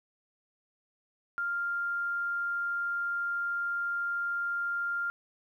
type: tone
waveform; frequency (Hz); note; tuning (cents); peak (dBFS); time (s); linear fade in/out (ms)
sine; 1396.9; F6; 0; -29; 1.38-5.1; 0
effects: 11-bit